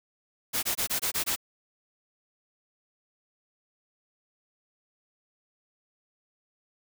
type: noise bursts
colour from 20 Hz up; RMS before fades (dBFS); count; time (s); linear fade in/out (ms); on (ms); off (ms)
white; -28; 7; 0.53-1.362; 20; 100; 22
effects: none